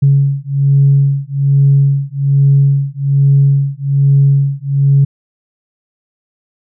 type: beating tone pair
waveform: sine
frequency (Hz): 138.59 / 139.79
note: C#3 / C#3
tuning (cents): 0 / +15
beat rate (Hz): 1.2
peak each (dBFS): -10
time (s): 0.02-5.05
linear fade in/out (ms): 10
effects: tanh soft clip ceiling 0 dBFS